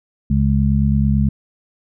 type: harmonic tone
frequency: 69.1 Hz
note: C#2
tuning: 5 cents flat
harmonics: 1 / 2 / 3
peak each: -17 / -17 / -17 dBFS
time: 0.3-1.29 s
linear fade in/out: 5 ms
effects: none